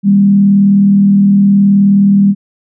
sine tone with frequency modulation, 199 Hz, G3, 26 cents sharp, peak -4 dBFS, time 0.03-2.35 s, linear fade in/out 50 ms, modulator 39.2 Hz, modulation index 0.33, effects none

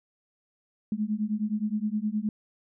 sine beating tone pair, 207.7 / 217.3 Hz, G#3 / A3, 0 / -21 cents, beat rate 9.6 Hz, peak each -29 dBFS, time 0.92-2.29 s, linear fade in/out 2 ms, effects none

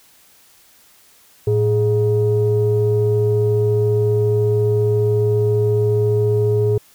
sine tone pair together, 110.69 / 417.9 Hz, A2 / G#4, +11 / +11 cents, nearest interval octave + major seventh, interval 2300 cents, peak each -15 dBFS, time 1.47-6.78 s, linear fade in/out 5 ms, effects tanh soft clip ceiling -8 dBFS + white hiss -51 dBFS RMS until 6.94 s

